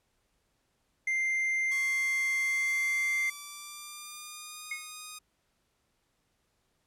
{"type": "tone", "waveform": "triangle", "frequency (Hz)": 2093, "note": "C7", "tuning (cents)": 0, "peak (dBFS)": -25, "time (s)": [1.07, 3.3], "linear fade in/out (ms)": 5}
{"type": "tone with pitch glide", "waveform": "5% pulse", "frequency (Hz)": [1108.7, 1237.3], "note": ["C#6", "D#6"], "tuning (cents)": [0, -10], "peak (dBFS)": -30, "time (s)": [1.71, 5.19], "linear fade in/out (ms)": 10, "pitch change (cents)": 190, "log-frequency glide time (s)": [2.38, 4.74]}
{"type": "tone with exponential decay", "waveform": "sine", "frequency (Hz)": 2164, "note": "C#7", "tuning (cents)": -42, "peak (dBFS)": -30, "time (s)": [4.71, 4.93], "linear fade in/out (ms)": 5, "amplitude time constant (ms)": 46}
{"effects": ["pink hiss -75 dBFS RMS until 6.86 s", "low-pass 12000 Hz 12 dB/octave"]}